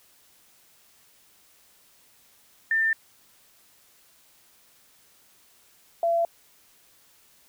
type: tone pair in turn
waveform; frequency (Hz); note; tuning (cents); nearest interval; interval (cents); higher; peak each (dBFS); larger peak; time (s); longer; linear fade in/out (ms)
sine; 1794 / 676.5; A6 / E5; +33 / +45; octave + perfect fourth; 1688; first; -20; neither; 2.71-2.93 / 6.03-6.25; neither; 2
effects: white hiss -59 dBFS RMS until 7.48 s